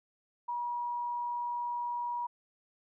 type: tone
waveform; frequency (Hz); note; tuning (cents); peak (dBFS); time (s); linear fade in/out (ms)
sine; 961; B5; -48; -32; 0.48-2.27; 10
effects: none